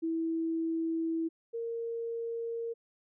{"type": "tone pair in turn", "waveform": "sine", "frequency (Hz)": [327, 462.4], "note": ["E4", "A#4"], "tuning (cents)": [-14, -14], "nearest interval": "tritone", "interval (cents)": 600, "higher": "second", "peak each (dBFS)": [-29, -33], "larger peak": "first", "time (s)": [[0.02, 1.29], [1.53, 2.74]], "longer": "first", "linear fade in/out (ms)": 20, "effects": []}